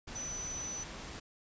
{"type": "tone in noise", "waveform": "sine", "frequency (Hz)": 5990, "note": "F#8", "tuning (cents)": 20, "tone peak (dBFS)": -38, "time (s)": [0.15, 0.84], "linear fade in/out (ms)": 10, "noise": "pink", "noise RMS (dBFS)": -45, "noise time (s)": [0.07, 1.2], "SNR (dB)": 4, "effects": ["resampled to 16000 Hz"]}